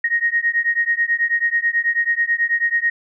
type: beating tone pair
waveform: sine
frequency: 1866 / 1875.2 Hz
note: A#6 / A#6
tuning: +1 / +10 cents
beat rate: 9.2 Hz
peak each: -19 dBFS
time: 0.04-2.9 s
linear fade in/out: 5 ms
effects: none